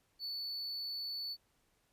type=tone; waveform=triangle; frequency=4465 Hz; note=C#8; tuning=12 cents sharp; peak=-37 dBFS; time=0.19-1.37 s; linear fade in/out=50 ms; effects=pink hiss -75 dBFS RMS until 1.92 s + resampled to 32000 Hz